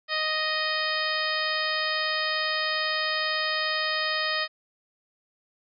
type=harmonic tone; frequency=622.3 Hz; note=D#5; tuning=in tune; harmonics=1 / 2 / 3 / 4 / 5 / 6 / 7 / 8; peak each=-34 / -32 / -29 / -35 / -35 / -35 / -34 / -34 dBFS; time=0.08-4.48 s; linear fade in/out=50 ms; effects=none